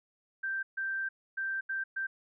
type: tone bursts at uneven times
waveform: sine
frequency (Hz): 1568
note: G6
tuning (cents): 0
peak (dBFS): -31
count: 5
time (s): 0.43-0.63 / 0.77-1.09 / 1.37-1.61 / 1.69-1.84 / 1.96-2.07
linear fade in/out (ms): 10
effects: none